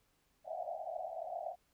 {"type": "band-pass noise", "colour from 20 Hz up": "pink", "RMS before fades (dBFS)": -42, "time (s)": [0.44, 1.56], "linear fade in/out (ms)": 50, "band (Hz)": [610, 760], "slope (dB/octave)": 96, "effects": ["pink hiss -75 dBFS RMS until 1.73 s"]}